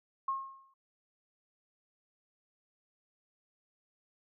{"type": "tone with exponential decay", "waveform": "sine", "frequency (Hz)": 1078, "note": "C#6", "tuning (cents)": -49, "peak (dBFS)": -28, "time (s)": [0.28, 0.74], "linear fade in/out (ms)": 5, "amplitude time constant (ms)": 100, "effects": []}